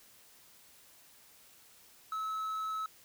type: tone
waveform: triangle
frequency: 1295 Hz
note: E6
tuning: 31 cents flat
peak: -32 dBFS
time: 2.12-2.86 s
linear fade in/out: 2 ms
effects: white hiss -60 dBFS RMS until 3.04 s